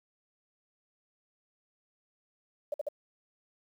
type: tone bursts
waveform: sine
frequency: 587.3 Hz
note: D5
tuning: in tune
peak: -29 dBFS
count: 3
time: 2.72-2.887 s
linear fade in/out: 5 ms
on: 21 ms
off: 52 ms
effects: 10-bit